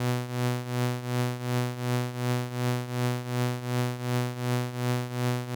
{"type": "tone with tremolo", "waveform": "sawtooth", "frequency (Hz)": 123.47, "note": "B2", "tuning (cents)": 0, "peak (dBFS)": -19, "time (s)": [0, 5.55], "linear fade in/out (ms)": 5, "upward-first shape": "triangle", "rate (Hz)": 2.7, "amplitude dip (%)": 80, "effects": []}